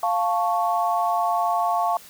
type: chord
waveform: sine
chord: F augmented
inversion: none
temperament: equal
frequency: 698.5 / 880 / 1108.7 Hz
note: F5 / A5 / C#6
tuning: 0 / 0 / 0 cents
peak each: -22 / -25 / -25 dBFS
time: 0.03-1.97 s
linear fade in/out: 2 ms
effects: white hiss -46 dBFS RMS until 2.09 s